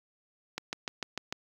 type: click train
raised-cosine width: 0.2 ms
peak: -16 dBFS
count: 6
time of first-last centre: 0.58-1.325 s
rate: 6.71 Hz
effects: high-pass 100 Hz 12 dB/octave + 8-bit